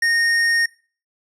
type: tone with tanh clipping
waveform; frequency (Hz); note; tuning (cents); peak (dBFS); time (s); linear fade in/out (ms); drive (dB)
sine; 1849; A#6; -15; -17; 0.02-0.66; 5; 17
effects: noise-tail reverb RT60 0.4 s tail -22 dB re dry + low-pass 10000 Hz 12 dB/octave